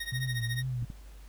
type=tone with tremolo; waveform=25% pulse; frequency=1864.7 Hz; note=A#6; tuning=in tune; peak=-28 dBFS; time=0-0.63 s; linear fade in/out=5 ms; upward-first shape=triangle; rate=14 Hz; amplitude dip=95%
type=tone with vibrato; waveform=sine; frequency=122.7 Hz; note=B2; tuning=11 cents flat; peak=-30 dBFS; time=0.12-0.85 s; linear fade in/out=5 ms; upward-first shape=triangle; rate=2.3 Hz; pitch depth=120 cents each way
type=clicks; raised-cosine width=5 ms; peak=-29 dBFS; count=2; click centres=0.826 / 0.902 s
effects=added 50 Hz sine -46 dBFS peak until 1.28 s + pink hiss -59 dBFS RMS until 1.28 s